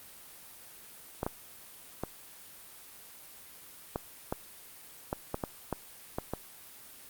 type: clicks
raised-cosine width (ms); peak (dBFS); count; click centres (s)
1; -17; 11; 1.231 / 1.265 / 2.036 / 3.959 / 4.325 / 5.129 / 5.344 / 5.438 / 5.727 / 6.185 / 6.336
effects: white hiss -51 dBFS RMS until 7.09 s + Opus 32 kbps